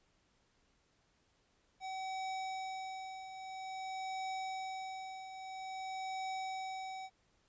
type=tone with tremolo; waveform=square; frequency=760 Hz; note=F#5; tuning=46 cents sharp; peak=-38 dBFS; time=1.8-7.1 s; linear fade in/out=50 ms; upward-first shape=triangle; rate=0.5 Hz; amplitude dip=65%; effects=pink hiss -74 dBFS RMS until 7.48 s + resampled to 16000 Hz